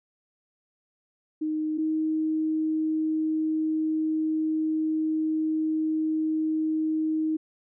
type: tone pair in turn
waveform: sine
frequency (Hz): 310 / 314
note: D#4 / D#4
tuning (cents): -6 / +16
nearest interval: unison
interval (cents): 22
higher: second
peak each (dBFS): -25 / -23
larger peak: second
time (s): 1.41-1.78 / 1.78-7.37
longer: second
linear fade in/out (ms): 10
effects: none